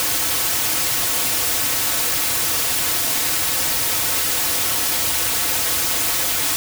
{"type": "noise with comb filter", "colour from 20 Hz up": "white", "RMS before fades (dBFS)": -20, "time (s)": [0, 6.56], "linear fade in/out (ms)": 0, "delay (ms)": 5, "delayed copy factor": -0.7, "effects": []}